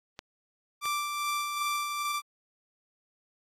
clicks, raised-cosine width 0.2 ms, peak -21 dBFS, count 2, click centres 0.191 / 0.856 s
sawtooth tone with tremolo, 1174.7 Hz, D6, in tune, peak -24 dBFS, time 0.81-2.22 s, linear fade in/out 50 ms, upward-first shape sine, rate 2.5 Hz, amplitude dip 40%
effects AAC 48 kbps

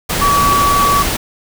sine tone in noise, 1139 Hz, C#6, 47 cents sharp, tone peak -10 dBFS, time 0.21-1.03 s, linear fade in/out 10 ms, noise pink, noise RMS -17 dBFS, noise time 0.09-1.17 s, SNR +4 dB, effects none

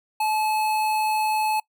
square tone with notch filter, 862 Hz, A5, 36 cents flat, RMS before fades -23 dBFS, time 0.2-1.6 s, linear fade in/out 5 ms, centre 6300 Hz, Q 1.9, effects noise-tail reverb RT60 0.1 s tail -24 dB re dry

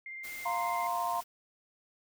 sine tone with vibrato, 2100 Hz, C7, 6 cents sharp, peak -40 dBFS, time 0.06-0.87 s, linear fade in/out 2 ms, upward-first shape sine, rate 18 Hz, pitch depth 16 cents each way
white noise, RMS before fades -47 dBFS, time 0.23-1.24 s, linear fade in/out 20 ms
sine chord, F suspended fourth, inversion none, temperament equal, 698.5 / 932.3 / 1046.5 Hz, F5 / Bb5 / C6, 0 / 0 / 0 cents, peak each -34 / -34 / -34 dBFS, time 0.45-1.21 s, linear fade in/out 10 ms
effects none

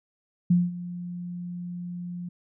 sine tone with ADSR envelope, 176.2 Hz, F3, 16 cents sharp, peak -15 dBFS, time 0.5-2.29 s, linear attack 8 ms, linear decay 200 ms, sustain -17 dB, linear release 7 ms, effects none

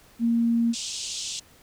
sine tone, 232.6 Hz, A#3, 4 cents flat, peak -19 dBFS, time 0.19-0.75 s, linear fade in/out 50 ms
white band-pass noise, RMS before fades -33 dBFS, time 0.73-1.4 s, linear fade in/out 10 ms, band 2800 to 7900 Hz, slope 48 dB/octave
effects pink hiss -55 dBFS RMS until 1.62 s

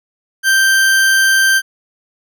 40% pulse tone, 1568 Hz, G6, in tune, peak -8 dBFS, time 0.43-1.62 s, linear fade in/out 50 ms, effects none

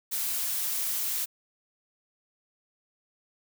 blue noise, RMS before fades -30 dBFS, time 0.11-1.26 s, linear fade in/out 20 ms, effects none

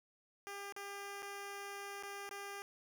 10% pulse tone with dropouts, 400.6 Hz, G4, 38 cents sharp, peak -36 dBFS, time 0.47-2.62 s, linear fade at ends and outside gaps 0 ms, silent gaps 0.724-0.764 / 1.222-1.228 / 2.027-2.035 / 2.292-2.311 s, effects none

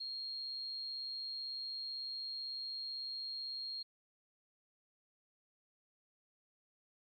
sine tone, 4246 Hz, C8, 25 cents sharp, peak -40 dBFS, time 0-3.83 s, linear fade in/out 10 ms, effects 13-bit

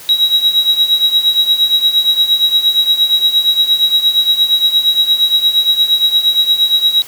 triangle tone with tremolo, 3847 Hz, B7, 46 cents flat, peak -3 dBFS, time 0.09-7.02 s, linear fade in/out 0 ms, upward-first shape triangle, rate 8.6 Hz, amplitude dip 85%, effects tanh soft clip ceiling -1 dBFS + white hiss -34 dBFS RMS until 7.07 s

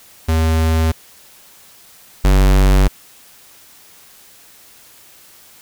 square tone pair in turn, 80.4 / 47.81 Hz, E2 / G1, -43 / -43 cents, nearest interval major sixth, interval 900 cents, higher first, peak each -13 / -9 dBFS, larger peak second, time 0.28-0.92 / 2.24-2.88 s, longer neither, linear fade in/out 10 ms, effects white hiss -45 dBFS RMS until 5.61 s

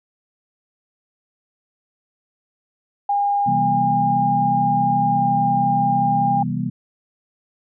sine tone with pitch glide, 810 to 804.4 Hz, G#5 to G5, -43 to +44 cents, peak -16 dBFS, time 3.09-6.43 s, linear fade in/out 5 ms, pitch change -13 cents, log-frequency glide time 5.13-5.2 s
sine chord, C major seventh, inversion none, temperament equal with one note detuned, 130.81 / 164.81 / 196 / 241 Hz, C3 / E3 / G3 / B3, 0 / 0 / 0 / -42 cents, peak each -26 dBFS, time 3.46-6.7 s, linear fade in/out 10 ms
effects none

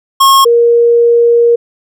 square / sine tone pair in turn, 1085 / 470.9 Hz, C#6 / A#4, -37 / +18 cents, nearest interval octave + major second, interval 1445 cents, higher first, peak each -4 dBFS, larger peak neither, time 0.2-0.45 / 0.45-1.56 s, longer second, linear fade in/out 10 ms, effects none

